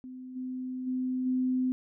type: tone with level steps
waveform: sine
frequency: 255.7 Hz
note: C4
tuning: 40 cents flat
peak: -40 / -33 / -28 / -25 dBFS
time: 0.04-1.72 s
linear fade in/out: 0 ms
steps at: 0.35 / 0.86 / 1.25 s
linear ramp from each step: 20 ms
effects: none